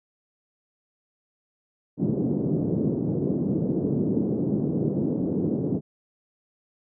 pink band-pass noise, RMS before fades -25 dBFS, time 1.97-5.81 s, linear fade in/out 50 ms, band 140 to 400 Hz, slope 24 dB/octave, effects none

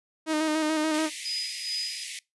sawtooth tone with vibrato, 311.1 Hz, D#4, in tune, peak -20 dBFS, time 0.26-1.1 s, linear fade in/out 50 ms, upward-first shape square, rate 6.9 Hz, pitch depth 29 cents each way
pink high-pass noise, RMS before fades -37 dBFS, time 0.94-2.19 s, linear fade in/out 2 ms, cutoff 1900 Hz, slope 96 dB/octave
sine tone with tremolo, 4978 Hz, D#8, in tune, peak -27 dBFS, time 1.25-2.04 s, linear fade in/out 5 ms, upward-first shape sine, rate 2.4 Hz, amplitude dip 70%
effects noise-tail reverb RT60 0.2 s tail -23 dB re dry + resampled to 24000 Hz

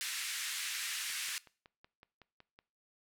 pink band-pass noise, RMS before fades -39 dBFS, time 0.01-1.38 s, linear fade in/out 0 ms, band 1700 to 12000 Hz, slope 24 dB/octave
click train, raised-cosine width 0.3 ms, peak -39 dBFS, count 9, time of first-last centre 1.1-2.59 s, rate 5.37 Hz
effects noise-tail reverb RT60 0.4 s tail -21 dB re dry

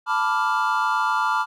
triangle chord, B half-diminished seventh, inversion third, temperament equal, 880 / 987.8 / 1174.7 / 1396.9 Hz, A5 / B5 / D6 / F6, 0 / 0 / 0 / 0 cents, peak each -23 dBFS, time 0.06-1.46 s, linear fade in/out 50 ms, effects none

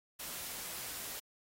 white noise, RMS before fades -43 dBFS, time 0.19-1.2 s, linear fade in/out 10 ms, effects AAC 48 kbps

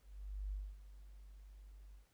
sine tone with ADSR envelope, 49.52 Hz, G1, 18 cents sharp, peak -38 dBFS, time 0.01-2.07 s, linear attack 510 ms, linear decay 240 ms, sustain -15 dB, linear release 120 ms, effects pink hiss -75 dBFS RMS until 2.13 s

